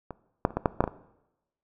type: clicks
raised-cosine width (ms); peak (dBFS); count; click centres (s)
1; -22 / -6 / -27 / -12 / -6 / -6 / -10 / -18; 8; 0.107 / 0.451 / 0.506 / 0.57 / 0.658 / 0.806 / 0.84 / 0.877
effects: noise-tail reverb RT60 0.9 s tail -18 dB re dry